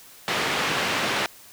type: band-pass noise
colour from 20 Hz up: white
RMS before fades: -25 dBFS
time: 0.28-1.26 s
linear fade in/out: 0 ms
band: 130 to 2700 Hz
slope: 12 dB/octave
effects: white hiss -48 dBFS RMS until 1.52 s